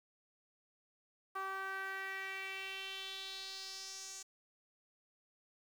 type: tone with band-pass filter sweep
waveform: sawtooth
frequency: 385.5 Hz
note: G4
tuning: 29 cents flat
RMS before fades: -44 dBFS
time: 1.35-4.23 s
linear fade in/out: 10 ms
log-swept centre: 1200 to 6800 Hz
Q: 3.5
effects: 10-bit